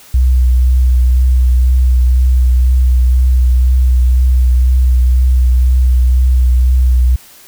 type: tone with vibrato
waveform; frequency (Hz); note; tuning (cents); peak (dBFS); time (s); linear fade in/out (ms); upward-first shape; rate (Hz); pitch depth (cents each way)
sine; 62.8; B1; +30; -6; 0.14-7.16; 5; triangle; 2; 26
effects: white hiss -40 dBFS RMS until 7.47 s